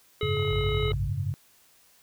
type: harmonic tone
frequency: 424.9 Hz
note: G#4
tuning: 40 cents sharp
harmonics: 1 / 3 / 5 / 7 / 9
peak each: -28 / -37 / -36 / -38 / -37 dBFS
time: 0.21-0.92 s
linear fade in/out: 2 ms
type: chord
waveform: sine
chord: F# suspended second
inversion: none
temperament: equal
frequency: 92.5 / 103.83 / 138.59 Hz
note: F#2 / G#2 / C#3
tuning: 0 / 0 / 0 cents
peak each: -31 dBFS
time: 0.23-1.34 s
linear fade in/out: 0 ms
type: click train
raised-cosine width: 1 ms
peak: -31 dBFS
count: 22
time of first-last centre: 0.37-0.933 s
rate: 37.3 Hz
type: tone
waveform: sine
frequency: 55.2 Hz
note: A1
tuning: 6 cents sharp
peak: -30 dBFS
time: 0.51-1.1 s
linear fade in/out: 5 ms
effects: white hiss -60 dBFS RMS until 2.02 s